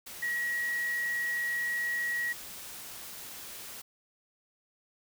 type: tone in noise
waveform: sine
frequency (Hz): 1910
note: A#6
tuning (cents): +42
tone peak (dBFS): -29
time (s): 0.22-2.33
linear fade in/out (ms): 10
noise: white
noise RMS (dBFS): -44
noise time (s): 0.06-3.82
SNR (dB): +12
effects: none